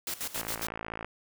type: noise with tremolo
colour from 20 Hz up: white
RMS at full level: -34 dBFS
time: 0.07-0.67 s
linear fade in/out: 2 ms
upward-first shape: square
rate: 7.3 Hz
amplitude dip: 80%
type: click train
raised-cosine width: 0.5 ms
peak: -21 dBFS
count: 39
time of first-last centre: 0.36-1.046 s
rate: 55.4 Hz
effects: none